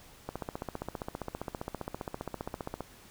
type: click train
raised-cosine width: 1 ms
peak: -21 dBFS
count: 39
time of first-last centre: 0.29-2.807 s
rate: 15.1 Hz
effects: pink hiss -55 dBFS RMS until 3.1 s